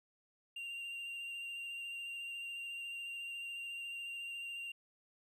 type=tone with vibrato; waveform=triangle; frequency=2776 Hz; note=F7; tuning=11 cents flat; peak=-40 dBFS; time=0.56-4.72 s; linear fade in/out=5 ms; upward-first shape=sine; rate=14 Hz; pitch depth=15 cents each way; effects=none